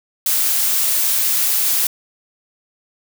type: noise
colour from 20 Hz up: blue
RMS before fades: -17 dBFS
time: 0.26-1.87 s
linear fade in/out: 2 ms
effects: none